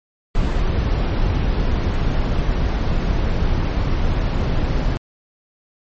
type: noise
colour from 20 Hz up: brown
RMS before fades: -18 dBFS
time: 0.35-4.97 s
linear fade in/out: 0 ms
effects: low-pass 5000 Hz 12 dB/octave + MP3 32 kbps